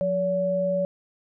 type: tone pair together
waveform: sine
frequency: 179 / 569 Hz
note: F3 / C#5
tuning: +43 / +45 cents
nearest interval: octave + minor sixth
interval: 2002 cents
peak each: -29 / -22 dBFS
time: 0.01-0.85 s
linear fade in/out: 0 ms
effects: none